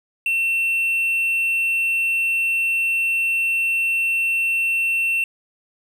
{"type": "tone", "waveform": "triangle", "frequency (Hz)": 2700, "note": "E7", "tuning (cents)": 41, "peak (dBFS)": -16, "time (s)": [0.26, 5.24], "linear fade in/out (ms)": 2, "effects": []}